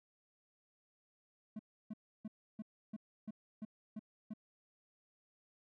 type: tone bursts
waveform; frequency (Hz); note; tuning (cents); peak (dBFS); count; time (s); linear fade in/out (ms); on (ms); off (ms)
triangle; 215.9; A3; -33; -39; 9; 1.56-4.337; 5; 33; 310
effects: none